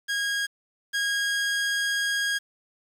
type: tone pair in turn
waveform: sawtooth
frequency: 1636 / 1636 Hz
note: G#6 / G#6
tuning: -26 / -26 cents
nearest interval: unison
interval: 0 cents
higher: neither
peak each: -21 / -20 dBFS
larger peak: second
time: 0.08-0.47 / 0.93-2.39 s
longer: second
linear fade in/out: 20 ms
effects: low-pass 9000 Hz 12 dB/octave + 8-bit